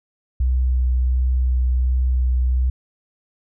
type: tone with vibrato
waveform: sine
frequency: 63 Hz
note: B1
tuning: 35 cents sharp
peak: -15 dBFS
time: 0.4-2.7 s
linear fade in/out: 5 ms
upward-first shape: sine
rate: 1.4 Hz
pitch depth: 12 cents each way
effects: none